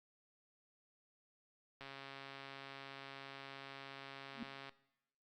click train, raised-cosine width 0.3 ms, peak -34 dBFS, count 396, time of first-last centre 1.81-4.693 s, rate 137 Hz
sine tone with exponential growth, 234.3 Hz, A#3, 9 cents sharp, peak -38 dBFS, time 4.31-4.43 s, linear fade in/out 2 ms, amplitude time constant 24 ms
effects noise-tail reverb RT60 0.9 s tail -19 dB re dry + Opus 48 kbps

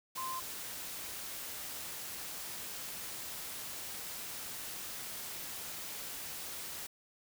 sine tone in noise, 1041 Hz, C6, 9 cents flat, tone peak -37 dBFS, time 0.17-0.4 s, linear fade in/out 10 ms, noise white, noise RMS -43 dBFS, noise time 0.15-6.87 s, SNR +3 dB, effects none

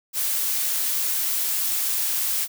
blue noise, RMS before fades -24 dBFS, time 0.13-2.48 s, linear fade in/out 50 ms, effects none

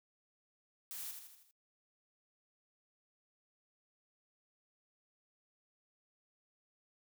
blue noise with echo, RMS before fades -45 dBFS, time 0.91-1.11 s, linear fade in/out 0 ms, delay 80 ms, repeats 5, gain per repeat -5 dB, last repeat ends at 1.51 s, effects noise-tail reverb RT60 0.1 s tail -22 dB re dry

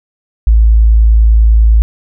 sine tone, 55 Hz, A1, in tune, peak -3 dBFS, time 0.47-1.82 s, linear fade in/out 0 ms, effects none

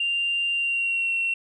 sine tone with pitch glide, 2786 to 2724 Hz, F7 to F7, -5 to -44 cents, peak -21 dBFS, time 0-1.34 s, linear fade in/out 5 ms, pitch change -39 cents, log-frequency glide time 0.51-1.12 s, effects tanh soft clip ceiling -17 dBFS

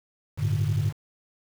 sine chord, G suspended second, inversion none, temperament equal, 98 / 110 / 146.83 Hz, G2 / A2 / D3, 0 / 0 / 0 cents, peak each -25 dBFS, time 0.37-0.93 s, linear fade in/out 50 ms, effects tanh soft clip ceiling -17 dBFS + 7-bit

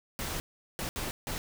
pink noise bursts at uneven times, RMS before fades -35 dBFS, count 4, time 0.19-0.4 / 0.79-0.89 / 0.96-1.11 / 1.27-1.38 s, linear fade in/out 0 ms, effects none

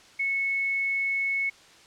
sine tone, 2200 Hz, C#7, 14 cents flat, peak -24 dBFS, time 0.19-1.5 s, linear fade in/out 10 ms, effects white hiss -53 dBFS RMS until 1.86 s + low-pass 6000 Hz 12 dB/octave

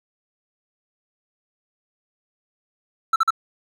triangle tone bursts, 1329 Hz, E6, 14 cents sharp, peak -12 dBFS, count 3, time 3.13-3.306 s, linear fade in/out 5 ms, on 30 ms, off 43 ms, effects none

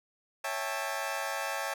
20% pulse chord, A dominant seventh, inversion first, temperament equal with one note detuned, 554.4 / 659.3 / 798.6 / 880 Hz, C#5 / E5 / G5 / A5, 0 / 0 / +32 / 0 cents, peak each -33 dBFS, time 0.44-1.74 s, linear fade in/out 5 ms, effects none

